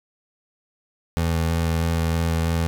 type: tone with vibrato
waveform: 25% pulse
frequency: 82.41 Hz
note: E2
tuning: in tune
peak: -16 dBFS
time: 1.17-2.67 s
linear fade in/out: 0 ms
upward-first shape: square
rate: 3.1 Hz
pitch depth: 13 cents each way
effects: 8-bit